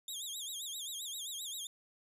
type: tone with vibrato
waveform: 20% pulse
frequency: 3519 Hz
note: A7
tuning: in tune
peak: -34 dBFS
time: 0.08-1.67 s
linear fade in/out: 2 ms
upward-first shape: sine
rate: 7.6 Hz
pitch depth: 170 cents each way
effects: none